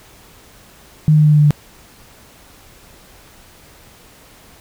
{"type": "tone with pitch steps", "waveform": "sine", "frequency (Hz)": [153.8, 152.74, 151.68, 150.63, 149.59, 148.56, 147.53], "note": ["D#3", "D#3", "D#3", "D3", "D3", "D3", "D3"], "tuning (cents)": [-20, -32, -44, 44, 32, 20, 8], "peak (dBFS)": -7, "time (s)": [1.08, 1.507], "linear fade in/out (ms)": 0, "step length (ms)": 61, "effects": ["pink hiss -45 dBFS RMS until 4.6 s"]}